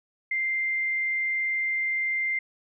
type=tone; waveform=sine; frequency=2093 Hz; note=C7; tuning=in tune; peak=-24 dBFS; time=0.31-2.39 s; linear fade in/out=5 ms; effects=none